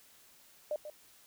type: tone with echo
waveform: sine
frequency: 602 Hz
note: D5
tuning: 43 cents sharp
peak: -31 dBFS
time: 0.71-0.76 s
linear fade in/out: 2 ms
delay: 140 ms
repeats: 1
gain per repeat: -10 dB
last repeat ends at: 0.9 s
effects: white hiss -61 dBFS RMS until 1.26 s